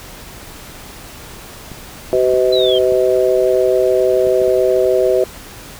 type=clicks; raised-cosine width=3 ms; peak=-19 dBFS; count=7; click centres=1.717 / 2.152 / 2.338 / 2.922 / 4.27 / 4.418 / 4.48 s
type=harmonic tone; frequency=126.9 Hz; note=B2; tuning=47 cents sharp; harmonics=3 / 4 / 5; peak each=-14 / -15 / -16 dBFS; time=2.13-5.24 s; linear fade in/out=0 ms
type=linear sweep; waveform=sine; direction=down; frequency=4067 to 3085 Hz; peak=-18 dBFS; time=2.52-2.79 s; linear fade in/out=10 ms
effects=pink hiss -35 dBFS RMS until 5.79 s